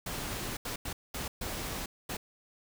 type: noise bursts at uneven times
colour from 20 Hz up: pink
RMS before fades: -37 dBFS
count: 6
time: 0.06-0.57 / 0.65-0.76 / 0.85-0.93 / 1.14-1.28 / 1.41-1.86 / 2.09-2.17 s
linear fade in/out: 5 ms
effects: none